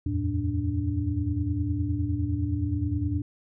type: tone cluster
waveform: sine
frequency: 81.4 / 91.1 / 111.7 / 291.9 Hz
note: E2 / F#2 / A2 / D4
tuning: -21 / -26 / +27 / -10 cents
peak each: -30 dBFS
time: 0.06-3.22 s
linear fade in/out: 5 ms
effects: none